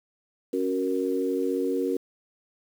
sine chord, F# major, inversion second, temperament equal with one note detuned, 275.9 / 370 / 466.2 Hz, C#4 / F#4 / A#4, -8 / 0 / 0 cents, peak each -28 dBFS, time 0.53-1.97 s, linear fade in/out 5 ms, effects 8-bit

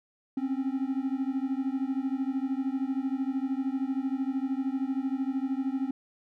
triangle beating tone pair, 261.5 / 274.5 Hz, C4 / C#4, -1 / -17 cents, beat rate 13 Hz, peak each -28 / -29 dBFS, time 0.37-5.91 s, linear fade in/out 5 ms, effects none

